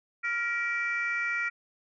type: tone cluster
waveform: sine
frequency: 1397 / 1914 / 2333 Hz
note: F6 / A#6 / D7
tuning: 0 / +45 / -12 cents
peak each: -31 dBFS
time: 0.23-1.5 s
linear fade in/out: 20 ms
effects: tanh soft clip ceiling -20 dBFS